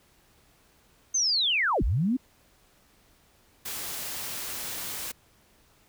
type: linear two-way sweep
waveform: sine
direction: down then up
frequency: 6400 to 33.81 to 272.4 Hz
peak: -22 dBFS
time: 1.14-2.17 s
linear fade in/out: 10 ms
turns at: 1.83 s
type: noise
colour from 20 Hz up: white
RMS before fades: -35 dBFS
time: 3.65-5.12 s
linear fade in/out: 10 ms
effects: pink hiss -62 dBFS RMS until 5.88 s